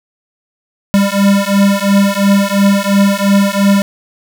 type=beating tone pair; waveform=square; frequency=197.7 / 200.6 Hz; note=G3 / G3; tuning=+15 / +40 cents; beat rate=2.9 Hz; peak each=-12 dBFS; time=0.94-3.82 s; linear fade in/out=0 ms; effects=none